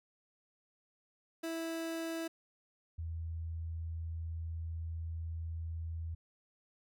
30% pulse / sine tone pair in turn, 328.3 / 82.08 Hz, E4 / E2, -7 / -7 cents, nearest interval 2 octaves, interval 2400 cents, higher first, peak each -34 / -37 dBFS, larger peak first, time 1.43-2.28 / 2.98-6.15 s, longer second, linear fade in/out 10 ms, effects none

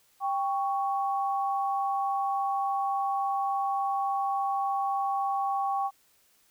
sine tone pair together, 790 / 1113.5 Hz, G5 / C#6, +13 / +7 cents, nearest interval tritone, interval 594 cents, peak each -27 / -31 dBFS, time 0.2-5.91 s, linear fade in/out 50 ms, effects white hiss -65 dBFS RMS until 6.5 s

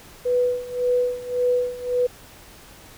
sine tone with tremolo, 493.9 Hz, B4, in tune, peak -16 dBFS, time 0.25-2.07 s, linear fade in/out 10 ms, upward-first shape sine, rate 1.8 Hz, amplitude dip 85%, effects pink hiss -46 dBFS RMS until 2.97 s

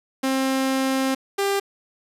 sawtooth tone pair in turn, 265.6 / 397.2 Hz, C4 / G4, +26 / +23 cents, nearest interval perfect fifth, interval 697 cents, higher second, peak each -16 dBFS, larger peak neither, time 0.23-1.15 / 1.38-1.6 s, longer first, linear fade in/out 10 ms, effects resampled to 32000 Hz + 7-bit

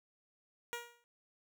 10% pulse tone with exponential decay, 475.2 Hz, A#4, 33 cents sharp, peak -28 dBFS, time 0.73-1.04 s, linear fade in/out 0 ms, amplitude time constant 67 ms, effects none

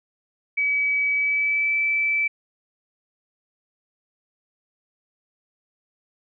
sine tone with pitch glide, 2281 to 2317 Hz, C#7 to D7, +49 to -24 cents, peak -19 dBFS, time 0.57-2.28 s, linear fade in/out 10 ms, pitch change +27 cents, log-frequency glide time 1.13-1.75 s, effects none

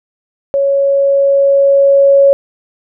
sine tone with level ramp, 555 Hz, C#5, 2 cents sharp, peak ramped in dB -9 to -3 dBFS, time 0.54-2.33 s, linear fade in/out 0 ms, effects none

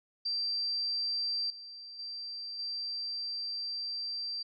sine tone with level steps, 4699 Hz, D8, in tune, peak -30 / -44 / -38 / -34 dBFS, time 0.25-4.43 s, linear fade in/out 10 ms, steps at 1.5 / 1.99 / 2.59 s, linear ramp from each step 2 ms, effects none

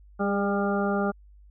harmonic tone with a mistuned harmonic, 200 Hz, G3, 35 cents sharp, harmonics 1 / 2 / 3 / 4 / 6 / 7, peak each -26 / -29 / -31 / -32 / -34 / -34 dBFS, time 0.19-1.12 s, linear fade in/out 20 ms, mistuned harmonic 2, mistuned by +20 cents, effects added 50 Hz sine -49 dBFS peak until 1.5 s

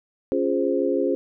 sine chord, Db major seventh, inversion none, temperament equal, 277.2 / 349.2 / 415.3 / 523.3 Hz, Db4 / F4 / Ab4 / C5, 0 / 0 / 0 / 0 cents, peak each -25 dBFS, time 0.32-1.15 s, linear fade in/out 0 ms, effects none

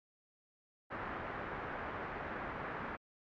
white low-pass noise, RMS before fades -42 dBFS, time 0.9-2.97 s, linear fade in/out 20 ms, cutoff 1700 Hz, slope 24 dB/octave, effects MP3 64 kbps

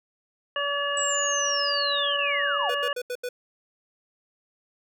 harmonic tone, 571 Hz, D5, 49 cents flat, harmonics 1 / 2 / 3 / 5, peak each -30 / -30 / -30 / -30 dBFS, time 0.56-2.93 s, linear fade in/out 2 ms
sine linear sweep, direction down, 7902 to 659.3 Hz, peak -26 dBFS, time 0.97-2.7 s, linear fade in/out 2 ms
square tone bursts, 493.9 Hz, B4, in tune, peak -29 dBFS, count 5, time 2.69-3.29 s, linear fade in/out 5 ms, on 56 ms, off 80 ms
effects none

